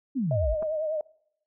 sine exponential sweep, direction down, 291.3 to 46.17 Hz, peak -24 dBFS, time 0.15-0.55 s, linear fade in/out 20 ms
sine tone with vibrato, 622.3 Hz, D#5, in tune, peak -26 dBFS, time 0.31-1.01 s, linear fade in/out 2 ms, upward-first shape triangle, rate 10 Hz, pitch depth 71 cents each way
clicks, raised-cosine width 1 ms, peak -26 dBFS, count 2, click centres 0.624 / 0.629 s
effects noise-tail reverb RT60 0.7 s tail -22 dB re dry

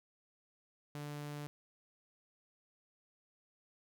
sawtooth tone, 146.83 Hz, D3, in tune, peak -38 dBFS, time 0.95-1.47 s, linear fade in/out 0 ms, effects none

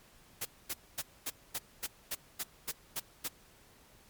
white noise bursts, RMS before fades -36 dBFS, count 11, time 0.41-3.283 s, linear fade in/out 10 ms, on 43 ms, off 240 ms, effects pink hiss -61 dBFS RMS until 4.09 s + MP3 96 kbps

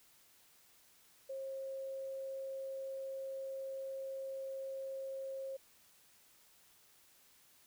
sine tone, 537 Hz, C5, 45 cents sharp, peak -40 dBFS, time 1.29-5.57 s, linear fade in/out 10 ms, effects white hiss -66 dBFS RMS until 7.66 s

